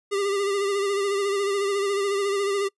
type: tone with vibrato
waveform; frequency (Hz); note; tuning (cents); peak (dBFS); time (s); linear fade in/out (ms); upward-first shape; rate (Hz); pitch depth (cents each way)
square; 399.2; G4; +32; -23; 0.11-2.69; 20; sine; 14; 43
effects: noise-tail reverb RT60 0.1 s tail -24 dB re dry + resampled to 24000 Hz